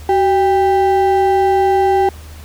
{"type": "ring-modulated tone", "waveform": "triangle", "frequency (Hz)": 587.3, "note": "D5", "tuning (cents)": 0, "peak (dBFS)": -5, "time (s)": [0.09, 2.09], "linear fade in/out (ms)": 2, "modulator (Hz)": 209, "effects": ["added 77 Hz sine -32 dBFS peak until 2.44 s", "pink hiss -41 dBFS RMS until 2.44 s"]}